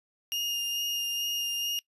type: tone with vibrato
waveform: 35% pulse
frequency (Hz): 2831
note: F7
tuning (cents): +23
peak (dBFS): -27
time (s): 0.32-1.79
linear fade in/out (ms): 0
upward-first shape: sine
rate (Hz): 2.3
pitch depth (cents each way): 11
effects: noise-tail reverb RT60 0.1 s tail -21 dB re dry + resampled to 32000 Hz